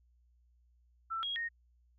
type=tone with pitch steps; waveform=sine; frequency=1335 / 3286 / 1857 Hz; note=E6 / G#7 / A#6; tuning=+22 / -19 / -7 cents; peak=-34 dBFS; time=1.1-1.49 s; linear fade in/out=20 ms; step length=130 ms; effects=added 60 Hz sine -65 dBFS peak until 1.98 s